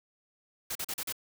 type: noise bursts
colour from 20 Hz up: white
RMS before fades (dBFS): -35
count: 5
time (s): 0.7-1.125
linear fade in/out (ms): 5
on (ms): 53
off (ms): 40
effects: none